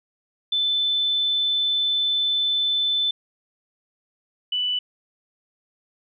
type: tone pair in turn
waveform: sine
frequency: 3520 / 2977 Hz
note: A7 / F#7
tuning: 0 / +10 cents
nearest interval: minor third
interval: 290 cents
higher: first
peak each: -19 / -21 dBFS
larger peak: first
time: 0.52-3.11 / 4.52-4.79 s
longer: first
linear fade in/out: 5 ms
effects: none